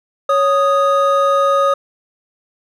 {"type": "tone pair together", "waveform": "triangle", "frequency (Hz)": [555.5, 1244.5], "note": ["C#5", "D#6"], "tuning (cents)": [4, 0], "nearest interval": "octave + major second", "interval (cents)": 1396, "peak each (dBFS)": -12, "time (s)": [0.29, 1.74], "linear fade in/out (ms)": 5, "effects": []}